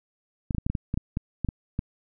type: clicks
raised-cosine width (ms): 5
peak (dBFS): -14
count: 12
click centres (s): 0.508 / 0.548 / 0.583 / 0.665 / 0.7 / 0.752 / 0.941 / 0.975 / 1.171 / 1.447 / 1.488 / 1.791
effects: none